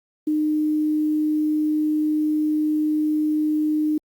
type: tone with quantisation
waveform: sine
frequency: 305.4 Hz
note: D#4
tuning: 32 cents flat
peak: -18 dBFS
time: 0.27-3.98 s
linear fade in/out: 5 ms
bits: 8
effects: Opus 48 kbps